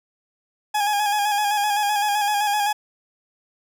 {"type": "tone with vibrato", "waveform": "40% pulse", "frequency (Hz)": 828, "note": "G#5", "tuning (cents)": -5, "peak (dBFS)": -18, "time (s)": [0.74, 2.73], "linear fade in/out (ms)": 10, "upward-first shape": "square", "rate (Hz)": 7.8, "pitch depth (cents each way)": 33, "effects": []}